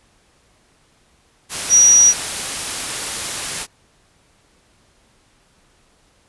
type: tone in noise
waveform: sine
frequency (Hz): 5790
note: F#8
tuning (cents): -38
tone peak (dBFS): -7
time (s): 1.69-2.14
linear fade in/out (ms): 50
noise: white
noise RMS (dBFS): -24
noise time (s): 1.49-3.67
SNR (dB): +14
effects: pink hiss -57 dBFS RMS until 6.28 s + resampled to 24000 Hz